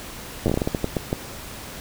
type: slowing click train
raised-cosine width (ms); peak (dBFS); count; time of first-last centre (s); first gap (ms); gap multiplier
2; -8; 13; 0.46-1.129; 9; 1.3
effects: pink hiss -37 dBFS RMS until 1.8 s